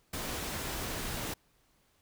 pink noise, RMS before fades -37 dBFS, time 0.13-1.34 s, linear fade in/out 5 ms, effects pink hiss -70 dBFS RMS until 2.01 s

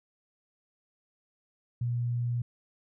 sine tone, 120.3 Hz, B2, 45 cents flat, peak -27 dBFS, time 1.81-2.42 s, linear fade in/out 5 ms, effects none

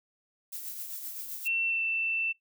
violet noise with tremolo, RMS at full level -37 dBFS, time 0.52-1.48 s, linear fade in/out 10 ms, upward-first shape triangle, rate 7.7 Hz, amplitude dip 50%
sine tone with pitch glide, 2701 to 2672 Hz, E7 to E7, +42 to +23 cents, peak -27 dBFS, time 1.45-2.33 s, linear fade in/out 20 ms, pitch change -19 cents, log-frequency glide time 1.65-1.83 s
effects noise-tail reverb RT60 0.1 s tail -17 dB re dry

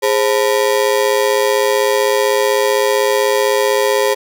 35% pulse ring-modulated tone, 471.5 Hz, A#4, 20 cents sharp, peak -7 dBFS, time 0.02-4.15 s, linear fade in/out 20 ms, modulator 57.9 Hz, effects none

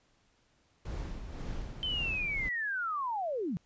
brown noise with tremolo, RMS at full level -37 dBFS, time 0.85-2.49 s, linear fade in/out 5 ms, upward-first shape sine, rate 1.9 Hz, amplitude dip 50%
sine linear sweep, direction down, 3100 to 149.9 Hz, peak -31 dBFS, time 1.83-3.57 s, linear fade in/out 0 ms
effects pink hiss -70 dBFS RMS until 3.65 s + resampled to 16000 Hz

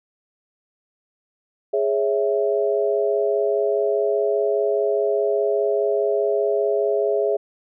sine chord, C# minor, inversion second, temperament equal, 415.3 / 554.4 / 659.3 Hz, G#4 / C#5 / E5, 0 / 0 / 0 cents, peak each -20 / -24 / -23 dBFS, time 1.73-7.37 s, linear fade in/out 10 ms, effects none

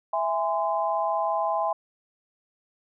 sine chord, E augmented, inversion none, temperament just, 659.3 / 824.1 / 1030.1 Hz, E5 / G#5 / B#5, 0 / -14 / -27 cents, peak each -27 / -27 / -28 dBFS, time 0.13-1.73 s, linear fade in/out 5 ms, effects none

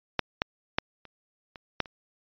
clicks, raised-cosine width 0.3 ms, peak -7 / -8 / -7 / -30 / -26 / -7 / -29 dBFS, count 7, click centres 0.193 / 0.419 / 0.785 / 1.053 / 1.558 / 1.803 / 1.858 s, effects resampled to 11025 Hz

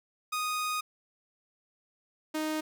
sawtooth tone pair in turn, 1242 / 310.5 Hz, D#6 / D#4, -3 / -3 cents, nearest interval 2 octaves, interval 2400 cents, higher first, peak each -26 / -26 dBFS, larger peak neither, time 0.32-0.81 / 2.34-2.61 s, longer first, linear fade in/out 10 ms, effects none

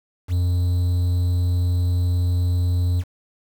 triangle tone with quantisation, 88.8 Hz, F2, 29 cents sharp, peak -15 dBFS, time 0.28-3.04 s, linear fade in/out 50 ms, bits 7, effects none

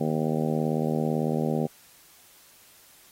harmonic tone, 78 Hz, D#2, 5 cents sharp, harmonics 2 / 3 / 4 / 5 / 6 / 7 / 8 / 9 / 10, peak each -28 / -28 / -35 / -32 / -33 / -34 / -39 / -40 / -38 dBFS, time 0-1.67 s, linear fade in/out 10 ms, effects white hiss -55 dBFS RMS until 3.11 s + AAC 48 kbps

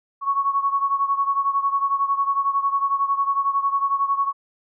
sine beating tone pair, 1107 / 1118 Hz, C#6 / C#6, -3 / +14 cents, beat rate 11 Hz, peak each -20 / -24 dBFS, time 0.21-4.33 s, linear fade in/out 50 ms, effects none

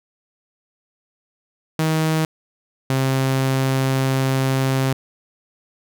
sawtooth tone pair in turn, 158.3 / 133.11 Hz, D#3 / C3, +30 / +30 cents, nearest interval minor third, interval 300 cents, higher first, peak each -13 dBFS, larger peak neither, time 1.79-2.25 / 2.9-4.93 s, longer second, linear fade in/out 2 ms, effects none

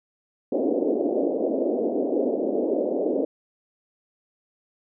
pink band-pass noise, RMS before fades -24 dBFS, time 0.52-3.25 s, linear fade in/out 5 ms, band 250 to 620 Hz, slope 48 dB/octave, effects none

